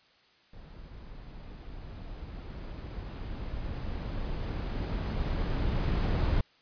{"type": "noise with level ramp", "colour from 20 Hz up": "brown", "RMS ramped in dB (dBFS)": [-48, -26], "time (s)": [0.53, 6.41], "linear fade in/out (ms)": 5, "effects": ["white hiss -63 dBFS RMS until 6.61 s", "resampled to 11025 Hz"]}